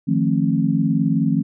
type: chord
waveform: sine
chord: F dominant seventh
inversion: third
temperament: equal with one note detuned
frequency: 155.56 / 174.61 / 220 / 268.5 Hz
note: Eb3 / F3 / A3 / C4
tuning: 0 / 0 / 0 / +45 cents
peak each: -21 dBFS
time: 0.07-1.43 s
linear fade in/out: 20 ms
effects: none